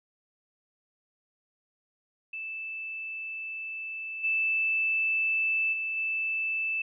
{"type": "tone with level steps", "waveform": "sine", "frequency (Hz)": 2637, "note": "E7", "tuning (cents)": 0, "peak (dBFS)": [-34, -24, -29, -27], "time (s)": [2.33, 6.82], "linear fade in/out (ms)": 5, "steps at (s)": [4.23, 5.72, 5.96], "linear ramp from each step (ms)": 20, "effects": []}